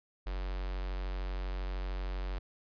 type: tone with notch filter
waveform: square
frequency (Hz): 46.44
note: F#1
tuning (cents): +7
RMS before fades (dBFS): -36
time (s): 0.26-2.39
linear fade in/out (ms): 10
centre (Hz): 170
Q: 0.66
effects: resampled to 11025 Hz